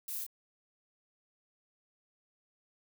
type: noise with echo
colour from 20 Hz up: violet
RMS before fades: -40 dBFS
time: 0.08-0.24 s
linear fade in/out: 2 ms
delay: 25 ms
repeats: 1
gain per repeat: -3 dB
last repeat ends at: 0.265 s
effects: none